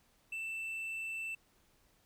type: tone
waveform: triangle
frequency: 2662 Hz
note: E7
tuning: 16 cents sharp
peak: -36 dBFS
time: 0.32-1.35 s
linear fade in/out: 5 ms
effects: pink hiss -70 dBFS RMS until 2.05 s